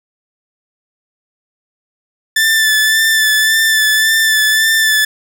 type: tone with vibrato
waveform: sawtooth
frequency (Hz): 1760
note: A6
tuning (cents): 0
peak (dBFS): -6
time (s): 2.36-5.05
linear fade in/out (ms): 5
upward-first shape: sine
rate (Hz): 1.8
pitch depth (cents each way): 24
effects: none